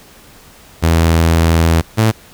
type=tone pair in turn; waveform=sawtooth; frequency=82.41 / 110.45 Hz; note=E2 / A2; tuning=0 / +7 cents; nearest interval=perfect fourth; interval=507 cents; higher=second; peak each=-5 dBFS; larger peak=neither; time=0.82-1.82 / 1.97-2.12 s; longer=first; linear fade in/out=20 ms; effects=pink hiss -42 dBFS RMS until 2.33 s